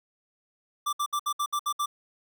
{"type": "tone bursts", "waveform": "square", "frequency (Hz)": 1174.7, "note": "D6", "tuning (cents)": 0, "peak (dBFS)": -26, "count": 8, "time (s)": [0.86, 1.86], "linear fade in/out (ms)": 10, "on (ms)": 69, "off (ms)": 64, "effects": []}